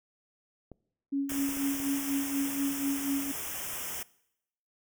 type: clicks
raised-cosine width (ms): 2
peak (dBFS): -32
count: 5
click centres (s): 0.717 / 1.319 / 1.491 / 1.57 / 1.801
type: tone with tremolo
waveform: sine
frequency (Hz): 277.8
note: C#4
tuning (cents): +4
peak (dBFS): -26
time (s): 1.12-3.32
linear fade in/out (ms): 10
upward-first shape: sine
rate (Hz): 4.1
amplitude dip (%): 65
type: band-stop noise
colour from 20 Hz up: white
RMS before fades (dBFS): -37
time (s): 1.29-4.03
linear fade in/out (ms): 5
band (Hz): 3400 to 5200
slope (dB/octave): 96
effects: noise-tail reverb RT60 0.8 s tail -22 dB re dry